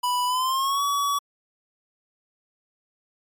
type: tone with pitch glide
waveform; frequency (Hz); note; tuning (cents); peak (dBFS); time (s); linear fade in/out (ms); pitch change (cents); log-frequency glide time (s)
square; 987.8 to 1134.7; B5 to C#6; 0 to +40; -22; 0.03-1.19; 10; +240; 0.26-0.83
effects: MP3 96 kbps